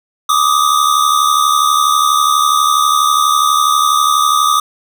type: tone pair together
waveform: square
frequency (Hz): 1172.3 / 1244.5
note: D6 / D#6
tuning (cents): -3 / 0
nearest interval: minor second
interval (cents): 103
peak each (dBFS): -13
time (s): 0.29-4.6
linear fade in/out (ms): 5
effects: none